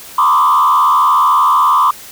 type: tone with frequency modulation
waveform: sine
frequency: 1100 Hz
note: C#6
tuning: 14 cents flat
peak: -6 dBFS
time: 0.18-1.91 s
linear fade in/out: 5 ms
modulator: 76.5 Hz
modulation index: 1.6
effects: tanh soft clip ceiling -4 dBFS + white hiss -34 dBFS RMS until 2.11 s